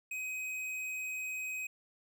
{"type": "tone with tanh clipping", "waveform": "triangle", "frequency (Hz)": 2521, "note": "D#7", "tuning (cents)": 22, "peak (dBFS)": -38, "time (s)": [0.11, 1.67], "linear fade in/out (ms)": 5, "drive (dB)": 17, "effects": []}